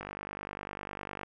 click train, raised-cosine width 0.5 ms, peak -23 dBFS, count 62, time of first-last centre 0.01-1.232 s, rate 49.9 Hz, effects none

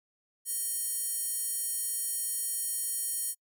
square tone with high-pass filter, 622.3 Hz, D#5, in tune, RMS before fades -33 dBFS, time 0.45-3.35 s, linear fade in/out 50 ms, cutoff 9600 Hz, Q 2.9, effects noise-tail reverb RT60 0.1 s tail -26 dB re dry

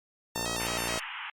5% pulse tone with vibrato, 758 Hz, F#5, 42 cents sharp, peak -20 dBFS, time 0.35-1 s, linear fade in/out 10 ms, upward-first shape square, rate 4.7 Hz, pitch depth 300 cents each way
click train, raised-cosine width 1 ms, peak -20 dBFS, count 37, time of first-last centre 0.36-0.975 s, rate 58.5 Hz
white band-pass noise, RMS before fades -39 dBFS, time 0.6-1.3 s, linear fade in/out 2 ms, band 820 to 3100 Hz, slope 96 dB/octave
effects Opus 48 kbps

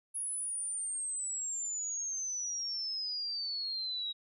sine exponential sweep, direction down, 10548 to 3811 Hz, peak -34 dBFS, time 0.14-4.13 s, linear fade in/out 20 ms, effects none

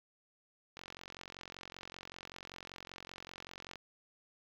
click train, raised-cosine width 0.2 ms, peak -28 dBFS, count 136, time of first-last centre 0.77-3.757 s, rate 45.2 Hz, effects low-pass 5000 Hz 12 dB/octave + 9-bit

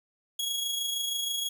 sawtooth tone with amplitude modulation, 3322 Hz, G#7, in tune, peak -24 dBFS, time 0.39-1.49 s, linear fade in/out 5 ms, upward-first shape sine, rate 26.3 Hz, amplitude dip 40%, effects none

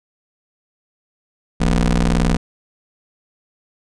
25% pulse ring-modulated tone, 61.74 Hz, B1, in tune, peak -7 dBFS, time 1.6-2.37 s, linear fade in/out 10 ms, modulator 103 Hz, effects resampled to 22050 Hz

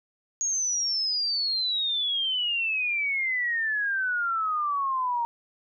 sine exponential sweep, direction down, 6660 to 929 Hz, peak -24 dBFS, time 0.41-5.25 s, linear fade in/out 0 ms, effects none

